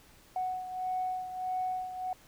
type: beating tone pair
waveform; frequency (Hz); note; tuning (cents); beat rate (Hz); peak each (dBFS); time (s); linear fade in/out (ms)
sine; 740 / 741.6; F#5 / F#5; 0 / +4; 1.6; -32 / -38; 0.36-2.13; 2
effects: tanh soft clip ceiling -24 dBFS + pink hiss -59 dBFS RMS until 2.27 s